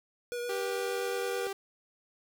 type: tone with vibrato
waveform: square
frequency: 482.1 Hz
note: B4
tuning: 42 cents flat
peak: -34 dBFS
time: 0.32-1.47 s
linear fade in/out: 0 ms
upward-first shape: sine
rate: 8.8 Hz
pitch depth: 13 cents each way
type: tone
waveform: sawtooth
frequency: 392 Hz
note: G4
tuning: in tune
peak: -30 dBFS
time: 0.49-1.53 s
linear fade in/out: 5 ms
effects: none